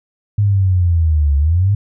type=linear two-way sweep; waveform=sine; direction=down then up; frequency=104.5 to 69.3 to 104.5 Hz; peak=-10 dBFS; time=0.38-1.75 s; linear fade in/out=5 ms; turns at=1.37 s; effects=none